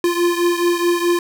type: beating tone pair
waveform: square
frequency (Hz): 346.1 / 350.8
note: F4 / F4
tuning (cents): -16 / +8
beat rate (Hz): 4.7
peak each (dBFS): -17 / -21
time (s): 0.04-1.19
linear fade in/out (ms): 2
effects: none